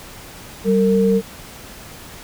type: tone pair together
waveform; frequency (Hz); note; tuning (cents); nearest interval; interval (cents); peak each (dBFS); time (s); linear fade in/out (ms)
sine; 193.3 / 456.3; G3 / A#4; -24 / -37; octave + minor third; 1487; -15; 0.64-1.22; 50
effects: pink hiss -38 dBFS RMS until 2.23 s